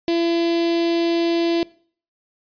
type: tone with notch filter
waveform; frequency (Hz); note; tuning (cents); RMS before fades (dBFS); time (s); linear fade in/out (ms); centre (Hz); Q
sawtooth; 337.5; E4; +41; -19; 0.08-1.63; 0; 1300; 0.5
effects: noise-tail reverb RT60 0.5 s tail -22 dB re dry + resampled to 11025 Hz